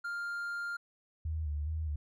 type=tone; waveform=triangle; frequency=1400 Hz; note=F6; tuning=4 cents sharp; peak=-33 dBFS; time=0.04-0.77 s; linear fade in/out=10 ms
type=tone with vibrato; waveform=sine; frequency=76.5 Hz; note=D#2; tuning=29 cents flat; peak=-32 dBFS; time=1.25-1.96 s; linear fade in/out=5 ms; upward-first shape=square; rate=2.4 Hz; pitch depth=58 cents each way
effects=none